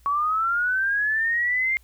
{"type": "linear sweep", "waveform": "sine", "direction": "up", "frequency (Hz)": [1116, 2121], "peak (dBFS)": -20, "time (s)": [0.06, 1.77], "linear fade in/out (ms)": 0, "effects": ["added 60 Hz sine -52 dBFS peak until 1.83 s", "white hiss -62 dBFS RMS until 1.83 s"]}